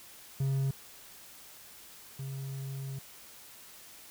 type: tone pair in turn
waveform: triangle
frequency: 135.6 / 135.6 Hz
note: C#3 / C#3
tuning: -38 / -38 cents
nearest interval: unison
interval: 0 cents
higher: neither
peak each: -25 / -34 dBFS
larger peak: first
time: 0.4-0.71 / 2.19-2.99 s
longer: second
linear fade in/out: 5 ms
effects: white hiss -52 dBFS RMS until 4.1 s